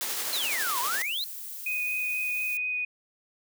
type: noise with tremolo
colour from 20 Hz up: white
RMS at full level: -30 dBFS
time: 0.01-1.02 s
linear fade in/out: 0 ms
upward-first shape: triangle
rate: 12 Hz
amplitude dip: 35%
type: exponential two-way sweep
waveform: triangle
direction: down then up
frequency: 4237 to 932.3 to 4237 Hz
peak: -27 dBFS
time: 0.33-1.24 s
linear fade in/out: 0 ms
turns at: 0.8 s
type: noise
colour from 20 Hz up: violet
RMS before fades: -39 dBFS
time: 0.6-2.57 s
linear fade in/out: 0 ms
type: tone with vibrato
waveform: sine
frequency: 2489 Hz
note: D#7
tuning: in tune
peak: -27 dBFS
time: 1.66-2.85 s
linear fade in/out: 5 ms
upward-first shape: sine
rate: 4.2 Hz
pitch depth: 9 cents each way
effects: high-pass 300 Hz 12 dB/octave